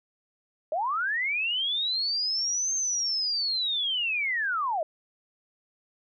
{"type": "linear two-way sweep", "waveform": "sine", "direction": "up then down", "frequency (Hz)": [585, 6390, 593], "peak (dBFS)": -25, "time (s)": [0.72, 4.83], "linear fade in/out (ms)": 2, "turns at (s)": 2.74, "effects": []}